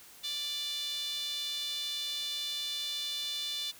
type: tone with high-pass filter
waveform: sawtooth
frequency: 587.3 Hz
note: D5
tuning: in tune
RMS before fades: -36 dBFS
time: 0.23-3.72 s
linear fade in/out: 20 ms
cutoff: 3600 Hz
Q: 6.5
effects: white hiss -54 dBFS RMS until 3.79 s